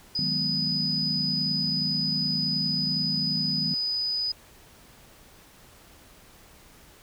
sine tone, 4978 Hz, D#8, in tune, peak -25 dBFS, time 0.15-4.32 s, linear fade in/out 5 ms
sine chord, G# minor seventh, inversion second, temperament equal, 155.56 / 185 / 207.7 / 246.9 Hz, D#3 / F#3 / G#3 / B3, 0 / 0 / 0 / 0 cents, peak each -33 / -34 / -36 / -35 dBFS, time 0.19-3.74 s, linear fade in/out 0 ms
effects pink hiss -53 dBFS RMS until 7.02 s

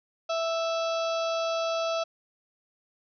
harmonic tone with a mistuned harmonic, 659.3 Hz, E5, in tune, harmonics 1 / 2 / 4 / 5 / 6 / 7 / 8 / 9, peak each -27 / -33 / -39 / -41 / -43 / -44 / -45 / -46 dBFS, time 0.29-2.04 s, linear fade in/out 10 ms, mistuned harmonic 5, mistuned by +17 cents, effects none

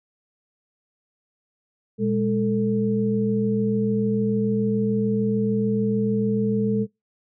sine tone cluster, 119.8 / 206.6 / 443.5 Hz, A#2 / G#3 / A4, +48 / -9 / +14 cents, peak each -29 / -21 / -24 dBFS, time 1.98-6.87 s, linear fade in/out 50 ms, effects noise-tail reverb RT60 0.2 s tail -23 dB re dry

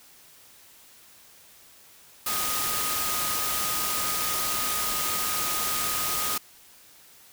sine tone in noise, 1244.5 Hz, D#6, in tune, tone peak -33 dBFS, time 2.26-6.38 s, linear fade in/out 5 ms, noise white, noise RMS -28 dBFS, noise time 2.26-6.38 s, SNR -8 dB, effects white hiss -53 dBFS RMS until 7.32 s

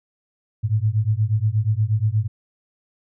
sine beating tone pair, 103.83 / 112.23 Hz, G#2 / A2, 0 / +35 cents, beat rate 8.4 Hz, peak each -20 dBFS, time 0.63-2.28 s, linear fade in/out 20 ms, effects none

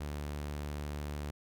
sawtooth tone, 73.42 Hz, D2, in tune, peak -33 dBFS, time 0-1.31 s, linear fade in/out 10 ms, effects none

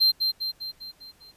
triangle tone with echo, 4152 Hz, C8, 14 cents flat, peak -15 dBFS, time 0-0.12 s, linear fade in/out 20 ms, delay 200 ms, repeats 6, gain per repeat -5 dB, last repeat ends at 1.32 s, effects pink hiss -60 dBFS RMS until 1.36 s + resampled to 32000 Hz

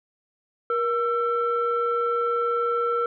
sine tone pair together, 473.8 / 1340.1 Hz, A#4 / E6, +28 / +28 cents, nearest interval octave + tritone, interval 1800 cents, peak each -23 dBFS, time 0.7-3.06 s, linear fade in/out 2 ms, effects tanh soft clip ceiling -15 dBFS

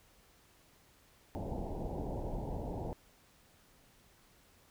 pink low-pass noise, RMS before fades -39 dBFS, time 1.35-2.93 s, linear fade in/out 0 ms, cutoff 920 Hz, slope 96 dB/octave, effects pink hiss -65 dBFS RMS until 4.7 s

